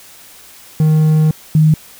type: tone pair in turn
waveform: triangle / sine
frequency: 155.56 / 155.56 Hz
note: D#3 / D#3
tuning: 0 / 0 cents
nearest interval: unison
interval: 0 cents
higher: neither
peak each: -6 dBFS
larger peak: neither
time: 0.8-1.31 / 1.55-1.74 s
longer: first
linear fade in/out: 2 ms
effects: white hiss -40 dBFS RMS until 1.99 s